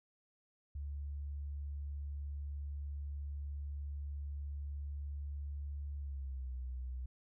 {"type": "tone with pitch glide", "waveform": "sine", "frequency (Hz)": [71.6, 63.42], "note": ["D2", "B1"], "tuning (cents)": [-43, 47], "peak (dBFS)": -39, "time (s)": [0.75, 7.06], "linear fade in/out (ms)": 5, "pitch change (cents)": -210, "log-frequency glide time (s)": [5.98, 6.52], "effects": []}